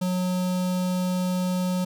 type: tone with notch filter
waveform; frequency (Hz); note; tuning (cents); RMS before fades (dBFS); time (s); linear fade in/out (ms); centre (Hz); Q
square; 182.3; F#3; -25; -25; 0.01-1.85; 10; 1900; 1.3
effects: none